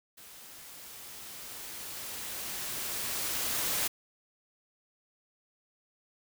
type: noise with level ramp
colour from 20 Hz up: white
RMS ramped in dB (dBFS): -51 to -30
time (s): 0.17-3.88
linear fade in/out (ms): 10
effects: none